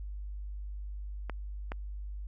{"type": "clicks", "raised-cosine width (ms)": 0.5, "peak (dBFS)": -22, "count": 2, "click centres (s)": [1.297, 1.719], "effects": ["added 50 Hz sine -37 dBFS peak until 2.27 s"]}